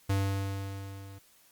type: tone with level ramp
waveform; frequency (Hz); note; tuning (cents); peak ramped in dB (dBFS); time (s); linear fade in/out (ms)
square; 98; G2; 0; -25 to -46; 0.09-1.19; 10
effects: white hiss -62 dBFS RMS until 1.51 s + Opus 48 kbps